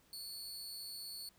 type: tone with amplitude modulation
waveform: sawtooth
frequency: 4431 Hz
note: C#8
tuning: 2 cents flat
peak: -38 dBFS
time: 0.13-1.29 s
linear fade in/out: 2 ms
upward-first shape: sine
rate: 215 Hz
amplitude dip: 85%
effects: pink hiss -69 dBFS RMS until 1.38 s